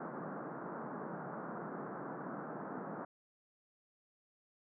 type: band-pass noise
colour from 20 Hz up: pink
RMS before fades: -44 dBFS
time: 0-3.05 s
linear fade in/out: 5 ms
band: 150 to 1500 Hz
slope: 48 dB/octave
effects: none